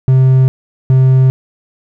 triangle tone pair in turn, 130.81 / 130.81 Hz, C3 / C3, 0 / 0 cents, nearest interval unison, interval 0 cents, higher neither, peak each -3 dBFS, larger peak neither, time 0.08-0.48 / 0.9-1.3 s, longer neither, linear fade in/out 0 ms, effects none

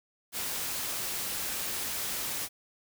white noise, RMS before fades -34 dBFS, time 0.32-2.49 s, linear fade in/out 50 ms, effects none

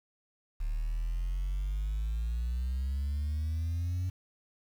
sine exponential sweep, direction up, 36.54 to 92.5 Hz, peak -27 dBFS, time 0.6-4.1 s, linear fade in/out 10 ms, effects tanh soft clip ceiling -28 dBFS + 9-bit

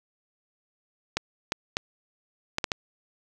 clicks, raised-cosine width 0.2 ms, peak -8 dBFS, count 6, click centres 1.17 / 1.521 / 1.769 / 2.584 / 2.642 / 2.718 s, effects none

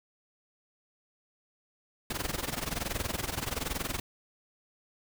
pink noise with amplitude modulation, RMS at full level -31 dBFS, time 2.1-4 s, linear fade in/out 5 ms, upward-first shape sine, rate 21.2 Hz, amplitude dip 85%, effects none

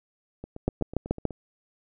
two click trains, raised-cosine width 2 ms, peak -10 / -24 dBFS, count 5 / 8, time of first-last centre 0.68-1.253 / 0.44-1.307 s, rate 6.98 / 8.07 Hz, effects none

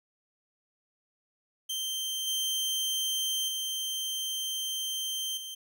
sawtooth tone with level steps, 3136 Hz, G7, in tune, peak -28 / -25 / -28 / -35 dBFS, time 1.69-5.55 s, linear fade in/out 10 ms, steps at 2.27 / 3.48 / 5.37 s, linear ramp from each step 5 ms, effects none

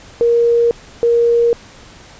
sine tone pair in turn, 470 / 470 Hz, A#4 / A#4, +14 / +14 cents, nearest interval unison, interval 0 cents, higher neither, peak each -9 dBFS, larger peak neither, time 0.21-0.71 / 1.03-1.53 s, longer neither, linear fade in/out 0 ms, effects pink hiss -40 dBFS RMS until 2.19 s + resampled to 16000 Hz

